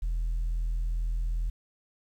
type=tone; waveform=sine; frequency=41.2 Hz; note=E1; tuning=in tune; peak=-24 dBFS; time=0.02-1.5 s; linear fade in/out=10 ms; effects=tanh soft clip ceiling -25 dBFS + 10-bit